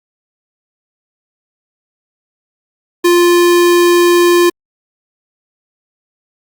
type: tone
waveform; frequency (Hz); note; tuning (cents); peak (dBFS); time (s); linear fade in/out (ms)
square; 349.2; F4; 0; -7; 3.04-4.5; 10
effects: Opus 48 kbps